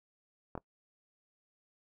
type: clicks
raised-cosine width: 1 ms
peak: -25 dBFS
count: 2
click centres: 0.553 / 0.577 s
effects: noise-tail reverb RT60 0.1 s tail -24 dB re dry